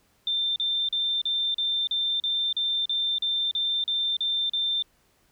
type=tone bursts; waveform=sine; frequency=3578 Hz; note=A7; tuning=28 cents sharp; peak=-23 dBFS; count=14; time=0.27-4.824 s; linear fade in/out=2 ms; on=290 ms; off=38 ms; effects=pink hiss -65 dBFS RMS until 5.31 s